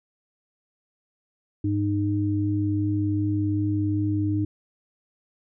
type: tone pair together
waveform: sine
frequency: 101.22 / 306.3 Hz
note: G#2 / D#4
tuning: -44 / -27 cents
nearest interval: octave + perfect fifth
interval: 1917 cents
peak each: -24 dBFS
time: 1.64-4.45 s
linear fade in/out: 5 ms
effects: none